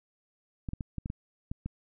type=clicks; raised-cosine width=5 ms; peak=-22 dBFS; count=8; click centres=0.688 / 0.734 / 0.808 / 0.983 / 1.059 / 1.101 / 1.515 / 1.66 s; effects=none